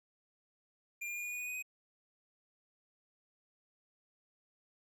square tone with pitch steps, 2397 / 2412 / 2428 / 2443 / 2459 / 2474 / 2490 / 2506 Hz, D7 / D7 / D#7 / D#7 / D#7 / D#7 / D#7 / D#7, +35 / +46 / -43 / -32 / -21 / -10 / +1 / +12 cents, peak -39 dBFS, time 1.01-1.626 s, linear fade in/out 10 ms, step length 77 ms, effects none

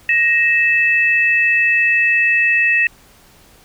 sine tone pair together, 1877.2 / 2623 Hz, A#6 / E7, +12 / -9 cents, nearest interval tritone, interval 579 cents, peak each -14 dBFS, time 0.09-2.87 s, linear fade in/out 2 ms, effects pink hiss -48 dBFS RMS until 3.64 s

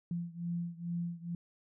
sine beating tone pair, 170.9 / 173.2 Hz, F3 / F3, -37 / -14 cents, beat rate 2.3 Hz, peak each -37 / -39 dBFS, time 0.11-1.35 s, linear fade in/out 2 ms, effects none

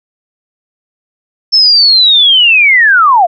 sine linear sweep, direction down, 5330 to 644 Hz, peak -3 dBFS, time 1.52-3.27 s, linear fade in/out 20 ms, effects none

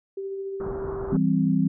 sine tone with tremolo, 390.1 Hz, G4, 8 cents flat, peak -28 dBFS, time 0.17-1.17 s, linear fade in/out 5 ms, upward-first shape sine, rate 14 Hz, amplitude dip 25%
pink low-pass noise, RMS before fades -35 dBFS, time 0.6-1.17 s, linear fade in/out 2 ms, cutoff 1400 Hz, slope 48 dB/octave
sine chord, C major, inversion first, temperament equal, 164.81 / 196 / 261.6 Hz, E3 / G3 / C4, 0 / 0 / 0 cents, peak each -23 dBFS, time 1.12-1.68 s, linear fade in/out 5 ms
effects none

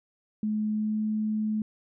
sine tone with pitch glide, 213.6 to 215.1 Hz, G#3 to A3, +49 to -39 cents, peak -25 dBFS, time 0.43-1.62 s, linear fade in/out 2 ms, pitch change +12 cents, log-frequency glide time 0.71-1.01 s, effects none

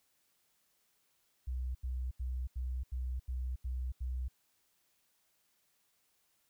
sine tone bursts, 63.1 Hz, B1, 38 cents sharp, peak -34 dBFS, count 8, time 1.47-4.284 s, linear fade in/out 10 ms, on 280 ms, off 82 ms, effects white hiss -75 dBFS RMS until 6.49 s

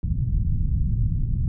pink low-pass noise, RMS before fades -22 dBFS, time 0.03-1.48 s, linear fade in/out 2 ms, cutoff 150 Hz, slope 24 dB/octave, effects none

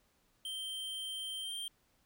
square tone with pitch glide, 3136 to 3169 Hz, G7 to G7, 0 to +18 cents, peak -39 dBFS, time 0.45-1.68 s, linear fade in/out 2 ms, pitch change +18 cents, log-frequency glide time 1.4-1.55 s, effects pink hiss -73 dBFS RMS until 2.05 s

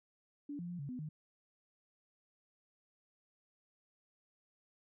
sine tone with pitch steps, 288.6 / 173.8 / 175.8 / 141.3 / 251.4 / 153.4 Hz, D4 / F3 / F3 / C#3 / B3 / D#3, -30 / -8 / +12 / +34 / +31 / -24 cents, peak -40 dBFS, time 0.49-1.09 s, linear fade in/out 5 ms, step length 100 ms, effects none

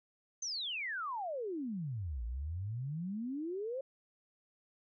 sine exponential two-way sweep, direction down then up, 6380 to 55 to 549 Hz, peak -36 dBFS, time 0.42-3.81 s, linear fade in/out 5 ms, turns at 2.24 s, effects none

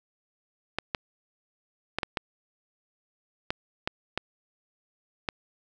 clicks, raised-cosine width 0.3 ms, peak -11 dBFS, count 9, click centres 0.786 / 0.948 / 1.986 / 2.032 / 2.172 / 3.505 / 3.875 / 4.176 / 5.288 s, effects none

